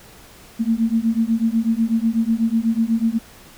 sine beating tone pair, 223 / 231.1 Hz, A3 / A#3, +23 / -15 cents, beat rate 8.1 Hz, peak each -19 dBFS, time 0.59-3.19 s, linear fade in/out 20 ms, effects pink hiss -45 dBFS RMS until 3.57 s

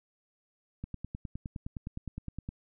click train, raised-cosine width 5 ms, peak -25 dBFS, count 17, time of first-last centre 0.84-2.489 s, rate 9.7 Hz, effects none

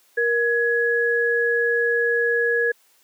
sine tone pair together, 470.7 / 1677.4 Hz, A#4 / G#6, +17 / +17 cents, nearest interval octave + minor seventh, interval 2200 cents, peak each -20 / -20 dBFS, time 0.17-2.72 s, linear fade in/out 10 ms, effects white hiss -59 dBFS RMS until 3.03 s + high-pass 300 Hz 12 dB/octave

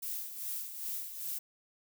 violet noise with tremolo, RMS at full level -37 dBFS, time 0.02-1.39 s, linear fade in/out 10 ms, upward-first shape sine, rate 2.5 Hz, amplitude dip 60%, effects none

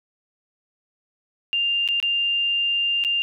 sine tone with dropouts, 2796 Hz, F7, 1 cent sharp, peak -19 dBFS, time 1.53-3.22 s, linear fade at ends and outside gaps 0 ms, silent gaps 1.877-1.887 / 2.001-2.027 / 3.039-3.048 s, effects 10-bit

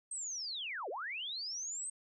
sine linear two-way sweep, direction down then up, 8440 to 354.2 to 8440 Hz, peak -38 dBFS, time 0.11-1.9 s, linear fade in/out 5 ms, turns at 0.89 s, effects none

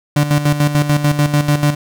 35% pulse tone with tremolo, 146.83 Hz, D3, in tune, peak -8 dBFS, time 0.16-1.75 s, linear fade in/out 5 ms, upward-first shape square, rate 6.8 Hz, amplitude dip 65%, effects none

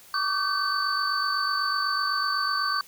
sine tone cluster, 1136 / 1184 / 1535 / 4539 Hz, C#6 / D6 / G6 / C#8, +42 / +14 / -37 / +40 cents, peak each -29 dBFS, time 0.14-2.81 s, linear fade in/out 2 ms, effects white hiss -51 dBFS RMS until 2.87 s

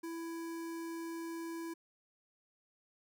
square tone with notch filter, 331.9 Hz, E4, 12 cents sharp, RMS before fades -42 dBFS, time 0.03-1.74 s, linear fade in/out 10 ms, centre 3300 Hz, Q 1.4, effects none

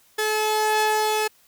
sawtooth tone pair together, 429.9 / 859 Hz, A4 / A5, -40 / -42 cents, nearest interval octave, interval 1198 cents, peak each -19 dBFS, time 0.18-1.28 s, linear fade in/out 10 ms, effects white hiss -58 dBFS RMS until 1.47 s

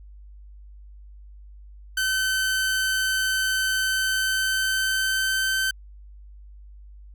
sawtooth tone with pitch glide, 1532 to 1542.7 Hz, G6 to G6, -40 to -28 cents, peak -18 dBFS, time 1.97-5.71 s, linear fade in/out 5 ms, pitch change +12 cents, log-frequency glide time 3.72-5.47 s, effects added 50 Hz sine -42 dBFS peak until 7.14 s

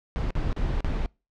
brown noise with dropouts, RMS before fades -26 dBFS, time 0.16-1.06 s, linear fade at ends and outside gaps 0 ms, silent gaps 0.305-0.353 / 0.528-0.564 / 0.805-0.846 s, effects noise-tail reverb RT60 0.3 s tail -26 dB re dry + low-pass 4000 Hz 12 dB/octave

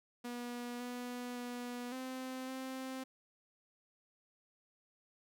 sawtooth tone with pitch steps, 242.1 / 245.6 / 244.1 / 258.8 / 261.8 Hz, B3 / B3 / B3 / C4 / C4, -34 / -9 / -20 / -19 / +1 cents, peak -37 dBFS, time 0.24-3.04 s, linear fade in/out 10 ms, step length 560 ms, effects none

